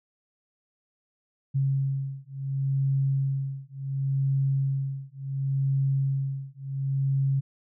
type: beating tone pair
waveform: sine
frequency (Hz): 136 / 136.7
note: C#3 / C#3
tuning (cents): -33 / -24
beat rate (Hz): 0.7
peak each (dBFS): -27 / -27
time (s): 1.54-7.41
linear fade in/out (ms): 20
effects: none